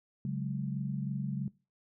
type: chord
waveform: sine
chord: C# suspended fourth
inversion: none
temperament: just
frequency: 138.59 / 184.79 / 207.9 Hz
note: C#3 / F#3 / G#3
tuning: 0 / -2 / +2 cents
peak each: -34 / -37 / -38 dBFS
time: 0.25-1.48 s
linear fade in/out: 2 ms
effects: noise-tail reverb RT60 0.3 s tail -21 dB re dry